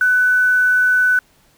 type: tone with quantisation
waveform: sine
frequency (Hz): 1497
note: F#6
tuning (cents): +20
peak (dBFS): -11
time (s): 0.01-1.19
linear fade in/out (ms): 2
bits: 6
effects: pink hiss -55 dBFS RMS until 1.57 s